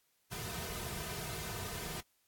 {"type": "noise with comb filter", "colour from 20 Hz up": "pink", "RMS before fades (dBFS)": -41, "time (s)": [0.31, 2.01], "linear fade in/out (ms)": 10, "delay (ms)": 3.6, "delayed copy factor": -0.8, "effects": ["white hiss -75 dBFS RMS until 2.27 s", "AAC 64 kbps"]}